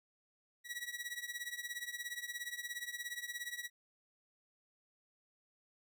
sawtooth tone with tremolo, 1927 Hz, B6, 43 cents flat, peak -34 dBFS, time 0.64-3.7 s, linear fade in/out 50 ms, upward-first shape triangle, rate 17 Hz, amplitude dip 90%, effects none

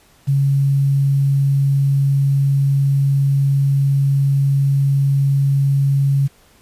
sine tone with quantisation, 138.59 Hz, C#3, in tune, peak -12 dBFS, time 0.27-6.28 s, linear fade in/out 20 ms, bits 7, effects pink hiss -52 dBFS RMS until 6.61 s + resampled to 32000 Hz

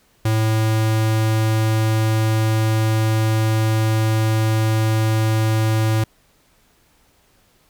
square tone, 110 Hz, A2, in tune, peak -16 dBFS, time 0.25-6.04 s, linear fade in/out 5 ms, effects pink hiss -58 dBFS RMS until 7.69 s

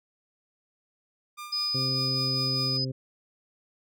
sawtooth tone with tremolo, 1200 Hz, D6, 37 cents sharp, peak -33 dBFS, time 1.37-2.78 s, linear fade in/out 20 ms, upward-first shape sine, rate 5 Hz, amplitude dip 55%
sine tone, 5000 Hz, D#8, 8 cents sharp, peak -26 dBFS, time 1.52-2.85 s, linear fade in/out 10 ms
harmonic tone, 130.81 Hz, C3, in tune, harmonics 1 / 2 / 3 / 4, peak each -30 / -36 / -40 / -42 dBFS, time 1.74-2.92 s, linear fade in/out 10 ms
effects none

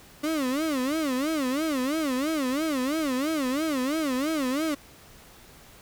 35% pulse tone with vibrato, 284.9 Hz, C#4, 48 cents sharp, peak -23 dBFS, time 0.23-4.75 s, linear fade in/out 10 ms, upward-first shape sine, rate 3 Hz, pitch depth 220 cents each way, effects pink hiss -51 dBFS RMS until 5.81 s

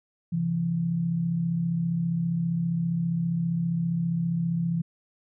sine tone pair together, 134 / 169 Hz, C3 / E3, +42 / +43 cents, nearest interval major third, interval 401 cents, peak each -32 / -24 dBFS, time 0.32-4.82 s, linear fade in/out 10 ms, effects none

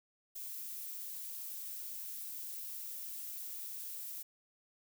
violet noise, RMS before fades -44 dBFS, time 0.35-4.23 s, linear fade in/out 10 ms, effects none

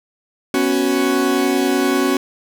40% pulse chord, B suspended second, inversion none, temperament equal, 246.9 / 277.2 / 370 Hz, B3 / C#4 / F#4, 0 / 0 / 0 cents, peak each -21 / -17 / -18 dBFS, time 0.54-2.17 s, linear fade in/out 2 ms, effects none

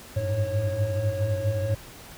triangle tone cluster, 95.8 / 103.4 / 107.9 / 548 Hz, G2 / G#2 / A2 / C#5, -39 / -7 / -33 / -20 cents, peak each -27 dBFS, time 0.16-1.75 s, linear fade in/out 10 ms, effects pink hiss -45 dBFS RMS until 2.17 s

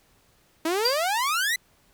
sawtooth exponential sweep, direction up, 311.1 to 2045 Hz, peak -19 dBFS, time 0.65-1.56 s, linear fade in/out 5 ms
triangle tone with exponential decay, 4732 Hz, D8, 12 cents sharp, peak -17 dBFS, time 0.85-1.08 s, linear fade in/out 5 ms, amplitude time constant 50 ms
effects pink hiss -62 dBFS RMS until 1.93 s

